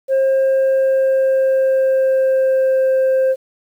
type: tone with pitch glide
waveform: sine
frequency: 534 to 525.7 Hz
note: C5 to C5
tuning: +35 to +8 cents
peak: -9 dBFS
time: 0.08-3.36 s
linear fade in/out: 50 ms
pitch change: -27 cents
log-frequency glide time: 0.24-2.93 s
effects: tanh soft clip ceiling -11 dBFS + 8-bit